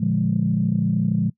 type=chord; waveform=sine; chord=Bb dominant seventh; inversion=none; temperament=equal; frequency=116.54 / 146.83 / 174.61 / 207.7 Hz; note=Bb2 / D3 / F3 / Ab3; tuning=0 / 0 / 0 / 0 cents; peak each=-25 / -25 / -21 / -22 dBFS; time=0-1.3 s; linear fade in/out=10 ms; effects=noise-tail reverb RT60 0.1 s tail -21 dB re dry + tanh soft clip ceiling -8 dBFS